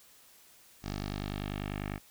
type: tone with low-pass filter sweep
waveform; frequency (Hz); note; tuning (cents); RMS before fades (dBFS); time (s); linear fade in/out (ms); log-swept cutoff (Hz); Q
10% pulse; 50.1; G1; +38; -37; 0.82-2; 50; 5600 to 2200; 2.2
effects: white hiss -59 dBFS RMS until 2.1 s